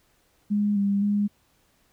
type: tone with pitch steps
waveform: sine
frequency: 206.4 / 200 / 205 Hz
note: G#3 / G3 / G#3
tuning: -10 / +35 / -22 cents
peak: -20 dBFS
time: 0.5-1.28 s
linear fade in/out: 20 ms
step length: 260 ms
effects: pink hiss -65 dBFS RMS until 1.92 s